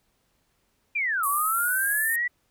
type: linear two-way sweep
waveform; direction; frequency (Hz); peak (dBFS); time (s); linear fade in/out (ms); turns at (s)
sine; down then up; 2450 to 1108.7 to 1968; -23; 0.95-2.28; 10; 1.27
type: band-pass noise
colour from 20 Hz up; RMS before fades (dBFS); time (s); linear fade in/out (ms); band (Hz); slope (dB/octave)
white; -30; 1.23-2.16; 5; 9400 to 13000; 48
effects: pink hiss -70 dBFS RMS until 2.5 s